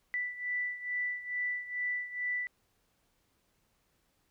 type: beating tone pair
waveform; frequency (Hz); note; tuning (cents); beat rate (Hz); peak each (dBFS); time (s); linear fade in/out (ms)
sine; 1975.5 / 1977.8; B6 / B6; 0 / +2; 2.3; -34 / -38; 0.14-2.47; 0
effects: pink hiss -74 dBFS RMS until 4.3 s